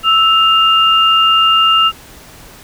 sine tone pair together, 1313.8 / 2808 Hz, E6 / F7, -6 / +9 cents, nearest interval octave + minor second, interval 1315 cents, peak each -10 dBFS, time 0.03-1.92 s, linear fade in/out 50 ms, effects pink hiss -38 dBFS RMS until 2.63 s

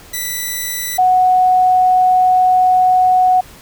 5% pulse / sine tone pair in turn, 1975.5 / 737.9 Hz, B6 / F#5, 0 / -5 cents, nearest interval octave + perfect fourth, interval 1705 cents, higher first, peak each -9 / -8 dBFS, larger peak second, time 0.13-0.98 / 0.98-3.41 s, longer second, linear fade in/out 10 ms, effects pink hiss -40 dBFS RMS until 3.61 s

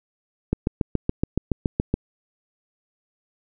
click train, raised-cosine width 3 ms, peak -7 dBFS, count 11, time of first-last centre 0.53-1.94 s, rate 7.09 Hz, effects none

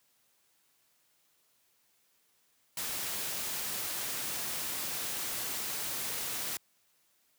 white noise, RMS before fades -36 dBFS, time 2.77-6.57 s, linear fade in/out 2 ms, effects white hiss -71 dBFS RMS until 7.38 s + high-pass 80 Hz 12 dB/octave

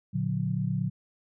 sine chord, Bb augmented, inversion none, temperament just, 116.54 / 145.68 / 182.1 Hz, Bb2 / D3 / F#3, 0 / -14 / -27 cents, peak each -31 / -30 / -30 dBFS, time 0.13-0.9 s, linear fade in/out 20 ms, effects none

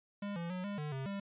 square tone with pitch steps, 202.9 / 170 / 182.7 / 202.8 / 150 / 134 / 199 Hz, G#3 / F3 / F#3 / G#3 / D3 / C3 / G3, -40 / -46 / -22 / -41 / +37 / +42 / +26 cents, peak -38 dBFS, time 0.22-1.2 s, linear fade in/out 5 ms, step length 140 ms, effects resampled to 8000 Hz

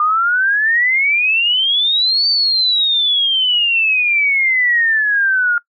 sine exponential two-way sweep, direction up then down, 1200 to 4600 to 1411 Hz, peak -11 dBFS, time 0-5.58 s, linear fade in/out 2 ms, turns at 2.28 s, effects noise-tail reverb RT60 0.1 s tail -22 dB re dry + MP3 96 kbps

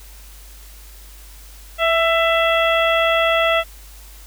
harmonic tone with a mistuned harmonic, 666 Hz, E5, 18 cents sharp, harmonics 1 / 2 / 3 / 4 / 5, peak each -17 / -20 / -22 / -23 / -24 dBFS, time 1.78-3.64 s, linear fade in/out 50 ms, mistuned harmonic 1, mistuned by -18 cents, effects added 50 Hz sine -39 dBFS peak until 4.26 s + white hiss -45 dBFS RMS until 4.26 s

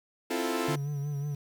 sawtooth chord, F major seventh, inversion second, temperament equal, 261.6 / 329.6 / 349.2 / 440 Hz, C4 / E4 / F4 / A4, 0 / 0 / 0 / 0 cents, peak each -30 dBFS, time 0.3-0.76 s, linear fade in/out 10 ms
triangle tone with vibrato, 143.9 Hz, D3, 35 cents flat, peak -28 dBFS, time 0.68-1.35 s, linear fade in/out 5 ms, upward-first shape sine, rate 5.5 Hz, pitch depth 49 cents each way
effects 9-bit

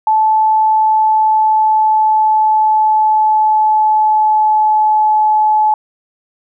sine tone with pitch glide, 870 to 858 Hz, A5 to A5, -20 to -44 cents, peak -8 dBFS, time 0.07-5.74 s, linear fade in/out 2 ms, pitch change -24 cents, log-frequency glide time 0.69-5.16 s, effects none

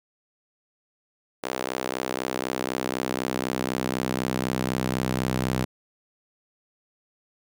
sawtooth tone with high-pass filter sweep, 64 Hz, C2, 38 cents flat, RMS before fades -28 dBFS, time 1.43-5.65 s, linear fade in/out 10 ms, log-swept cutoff 450 to 140 Hz, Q 1.1, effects none

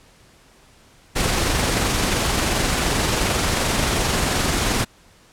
pink noise with amplitude modulation, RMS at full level -19 dBFS, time 1.15-4.85 s, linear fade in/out 20 ms, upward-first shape sine, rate 22.8 Hz, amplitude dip 25%, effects pink hiss -52 dBFS RMS until 5.32 s + low-pass 10000 Hz 12 dB/octave

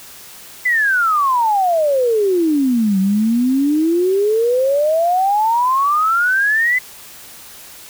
sine exponential two-way sweep, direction down then up, 2040 to 187.9 to 2040 Hz, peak -12 dBFS, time 0.65-6.79 s, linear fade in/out 10 ms, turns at 2.99 s, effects white hiss -38 dBFS RMS until 7.89 s

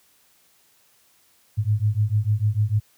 sine beating tone pair, 102.6 / 109.3 Hz, G#2 / A2, -21 / -11 cents, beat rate 6.7 Hz, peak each -21 dBFS, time 1.57-2.8 s, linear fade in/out 20 ms, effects white hiss -60 dBFS RMS until 2.97 s + high-pass 60 Hz 12 dB/octave

